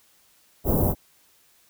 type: band-stop noise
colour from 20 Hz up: pink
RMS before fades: -21 dBFS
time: 0.64-0.95 s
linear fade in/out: 50 ms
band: 740 to 14000 Hz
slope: 24 dB/octave
effects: white hiss -60 dBFS RMS until 1.69 s